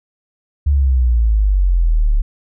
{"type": "exponential sweep", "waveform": "sine", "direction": "down", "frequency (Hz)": [73.42, 34.95], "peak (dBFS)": -10, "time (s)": [0.66, 2.22], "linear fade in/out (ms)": 10, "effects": []}